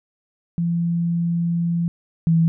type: tone pair in turn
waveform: sine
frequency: 170 / 164.68 Hz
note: F3 / E3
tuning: -46 / -1 cents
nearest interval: minor second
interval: 55 cents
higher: first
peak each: -18 / -13 dBFS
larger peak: second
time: 0.58-1.88 / 2.27-2.48 s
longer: first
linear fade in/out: 0 ms
effects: none